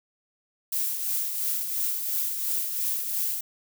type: noise with tremolo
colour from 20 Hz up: violet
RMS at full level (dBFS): -26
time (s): 0.72-3.41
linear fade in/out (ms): 5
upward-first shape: triangle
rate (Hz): 2.9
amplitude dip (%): 50
effects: none